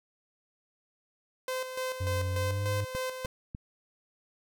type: tone with tremolo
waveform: sawtooth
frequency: 515 Hz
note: C5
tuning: 28 cents flat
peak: -27 dBFS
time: 1.48-3.26 s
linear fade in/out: 2 ms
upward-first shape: square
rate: 3.4 Hz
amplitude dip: 55%
type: tone with pitch glide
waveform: triangle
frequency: 92.5 to 100.87 Hz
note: F#2 to G2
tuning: 0 to +50 cents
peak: -27 dBFS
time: 2-2.85 s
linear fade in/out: 10 ms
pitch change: +150 cents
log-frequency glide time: 2.37-2.66 s
type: click train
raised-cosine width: 5 ms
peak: -26 dBFS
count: 3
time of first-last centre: 2.95-3.549 s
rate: 3.34 Hz
effects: none